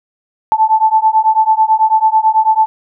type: beating tone pair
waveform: sine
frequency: 872 / 881.1 Hz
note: A5 / A5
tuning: -16 / +2 cents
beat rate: 9.1 Hz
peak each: -11 dBFS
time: 0.52-2.66 s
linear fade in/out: 0 ms
effects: none